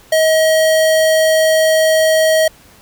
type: tone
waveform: square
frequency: 635 Hz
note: D#5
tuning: 35 cents sharp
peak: -10 dBFS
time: 0.12-2.48 s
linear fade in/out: 5 ms
effects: pink hiss -45 dBFS RMS until 2.81 s